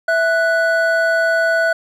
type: tone pair together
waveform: triangle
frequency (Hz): 659.3 / 1480.1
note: E5 / F#6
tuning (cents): 0 / 0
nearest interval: octave + major second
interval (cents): 1400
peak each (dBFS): -14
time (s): 0.08-1.73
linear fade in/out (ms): 5
effects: none